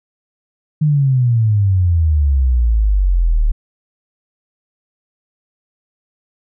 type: exponential sweep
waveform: sine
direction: down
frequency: 155.56 to 36.31 Hz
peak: -10 dBFS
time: 0.81-3.52 s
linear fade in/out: 10 ms
effects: none